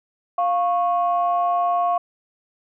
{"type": "tone pair together", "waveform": "sine", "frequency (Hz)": [700.8, 1100], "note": ["F5", "C#6"], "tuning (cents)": [6, -14], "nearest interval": "minor sixth", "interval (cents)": 780, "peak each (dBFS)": [-18, -22], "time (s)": [0.38, 1.98], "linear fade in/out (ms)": 5, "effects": ["tanh soft clip ceiling -10 dBFS"]}